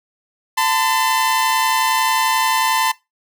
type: tone pair together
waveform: sawtooth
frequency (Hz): 889.8 / 1021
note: A5 / C6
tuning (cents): +19 / -43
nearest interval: major second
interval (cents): 238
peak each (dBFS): -14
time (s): 0.57-2.92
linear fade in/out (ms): 10
effects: noise-tail reverb RT60 0.2 s tail -20 dB re dry